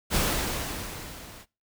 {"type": "noise with level ramp", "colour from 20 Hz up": "pink", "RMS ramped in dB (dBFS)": [-23, -47], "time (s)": [0.1, 1.46], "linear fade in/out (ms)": 50, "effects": ["noise-tail reverb RT60 0.3 s tail -24 dB re dry"]}